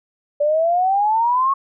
sine exponential sweep, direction up, 577 to 1108.7 Hz, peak -14 dBFS, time 0.4-1.54 s, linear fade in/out 10 ms, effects none

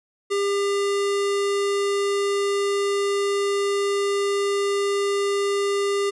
square tone, 400.9 Hz, G4, 39 cents sharp, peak -21 dBFS, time 0.3-6.11 s, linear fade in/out 20 ms, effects resampled to 24000 Hz

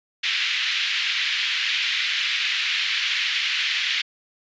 white band-pass noise, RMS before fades -24 dBFS, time 0.23-4.02 s, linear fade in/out 10 ms, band 1900 to 3600 Hz, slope 24 dB/octave, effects resampled to 16000 Hz

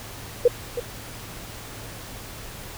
sine tone with echo, 484.7 Hz, B4, 32 cents flat, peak -11 dBFS, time 0.45-0.48 s, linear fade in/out 5 ms, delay 320 ms, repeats 1, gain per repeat -12 dB, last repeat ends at 0.8 s, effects added 111 Hz sine -45 dBFS peak until 2.77 s + pink hiss -39 dBFS RMS until 2.77 s

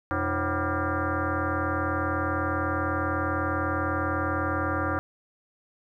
sine tone with frequency modulation, 550 Hz, C#5, 14 cents flat, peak -24 dBFS, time 0.11-4.99 s, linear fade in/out 0 ms, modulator 212 Hz, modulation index 4.6, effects 11-bit

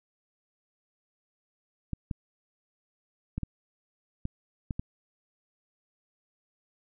clicks, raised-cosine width 5 ms, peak -19 dBFS, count 7, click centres 1.933 / 2.112 / 3.38 / 3.433 / 4.254 / 4.708 / 4.795 s, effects none

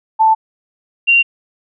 sine tone pair in turn, 882 / 2765 Hz, A5 / F7, +4 / -18 cents, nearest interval octave + minor sixth, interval 1978 cents, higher second, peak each -7 dBFS, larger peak neither, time 0.19-0.35 / 1.07-1.23 s, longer neither, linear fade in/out 20 ms, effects none

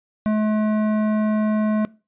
triangle tone with hard clipping, 214.3 Hz, A3, 45 cents flat, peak -19 dBFS, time 0.26-1.85 s, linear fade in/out 0 ms, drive 17 dB, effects noise-tail reverb RT60 0.3 s tail -21 dB re dry + resampled to 8000 Hz

